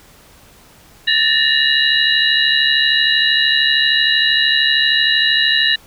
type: tone cluster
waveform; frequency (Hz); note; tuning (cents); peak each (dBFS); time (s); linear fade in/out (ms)
sine; 1759 / 1832 / 2859 / 3830 / 3969; A6 / A#6 / F7 / A#7 / B7; -1 / -31 / +40 / +46 / +8; -18; 1.07-5.76; 10
effects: pink hiss -46 dBFS RMS until 5.86 s